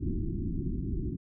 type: low-pass noise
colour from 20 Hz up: pink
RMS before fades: -32 dBFS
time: 0-1.17 s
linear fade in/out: 20 ms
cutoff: 370 Hz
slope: 96 dB/octave
effects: none